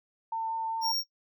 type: tone with vibrato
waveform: sine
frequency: 899 Hz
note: A5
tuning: 37 cents sharp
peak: -29 dBFS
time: 0.32-0.92 s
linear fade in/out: 5 ms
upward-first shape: sine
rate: 5 Hz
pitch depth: 8 cents each way
type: tone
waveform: square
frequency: 5560 Hz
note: F8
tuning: 9 cents flat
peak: -28 dBFS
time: 0.81-1.04 s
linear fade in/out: 50 ms
effects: noise-tail reverb RT60 0.1 s tail -21 dB re dry